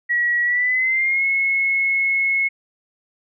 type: tone with pitch glide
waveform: sine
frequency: 1920 to 2180 Hz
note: B6 to C#7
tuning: -49 to -29 cents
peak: -16 dBFS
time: 0.09-2.49 s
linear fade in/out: 20 ms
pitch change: +220 cents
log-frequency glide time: 0.43-1.25 s
effects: none